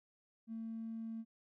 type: tone with tanh clipping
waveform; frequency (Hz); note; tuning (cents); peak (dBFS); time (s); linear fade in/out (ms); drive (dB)
triangle; 225.2; A3; +40; -40; 0.47-1.25; 50; 1
effects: none